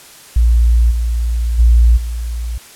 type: tone with level steps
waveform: sine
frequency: 58.27 Hz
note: A#1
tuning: in tune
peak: -7 / -13 / -5 / -18 dBFS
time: 0.36-2.58 s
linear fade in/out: 5 ms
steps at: 0.9 / 1.58 / 1.96 s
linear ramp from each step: 20 ms
effects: white hiss -39 dBFS RMS until 2.75 s + low-pass 12000 Hz 12 dB/octave